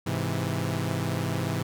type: chord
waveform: sawtooth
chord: Ab augmented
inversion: none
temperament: equal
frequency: 103.83 / 130.81 / 164.81 Hz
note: Ab2 / C3 / E3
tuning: 0 / 0 / 0 cents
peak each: -27 dBFS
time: 0.06-1.63 s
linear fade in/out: 10 ms
effects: none